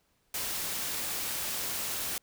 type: noise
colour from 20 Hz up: white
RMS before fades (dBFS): -34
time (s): 0.34-2.18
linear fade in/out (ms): 2
effects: pink hiss -72 dBFS RMS until 2.22 s